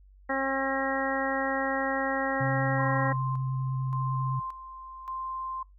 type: harmonic tone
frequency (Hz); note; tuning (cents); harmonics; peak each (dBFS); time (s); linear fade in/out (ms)
269.4; C#4; -49; 1 / 2 / 3 / 4 / 5 / 6 / 7; -33 / -31 / -33 / -36 / -37 / -37 / -33; 0.29-3.13; 10
type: tone with vibrato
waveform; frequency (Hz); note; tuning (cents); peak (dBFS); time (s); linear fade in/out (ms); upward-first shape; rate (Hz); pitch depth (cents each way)
sine; 131.5; C3; +9; -27; 2.4-4.4; 10; triangle; 10; 14
type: tone with tremolo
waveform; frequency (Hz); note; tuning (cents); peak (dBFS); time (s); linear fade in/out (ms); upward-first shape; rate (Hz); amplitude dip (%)
sine; 1046.5; C6; 0; -32; 2.78-5.63; 5; square; 0.87; 65
effects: noise-tail reverb RT60 0.2 s tail -24 dB re dry + added 48 Hz sine -52 dBFS peak until 5.78 s